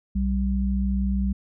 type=tone pair together; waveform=sine; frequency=61.74 / 195.22 Hz; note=B1 / G3; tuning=0 / -7 cents; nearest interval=octave + minor sixth; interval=1993 cents; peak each=-23 / -24 dBFS; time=0.15-1.33 s; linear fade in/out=10 ms; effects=none